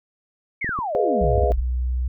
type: exponential sweep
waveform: sine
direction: down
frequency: 2285 to 34.65 Hz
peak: -23 dBFS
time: 0.61-1.62 s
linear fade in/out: 10 ms
type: clicks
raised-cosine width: 3 ms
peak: -19 dBFS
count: 7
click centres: 0.645 / 0.692 / 0.789 / 1.242 / 1.379 / 1.436 / 1.506 s
type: chord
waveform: sine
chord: F half-diminished seventh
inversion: first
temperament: equal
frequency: 415.3 / 493.9 / 622.3 / 698.5 Hz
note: Ab4 / Cb5 / Eb5 / F5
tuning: 0 / 0 / 0 / 0 cents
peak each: -24 dBFS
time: 0.95-1.52 s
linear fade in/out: 0 ms
type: tone with pitch glide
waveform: sine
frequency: 61.74 to 62.46 Hz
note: B1 to B1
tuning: 0 to +20 cents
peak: -20 dBFS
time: 1.21-2.08 s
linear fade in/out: 5 ms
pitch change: +20 cents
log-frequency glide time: 1.6-1.87 s
effects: none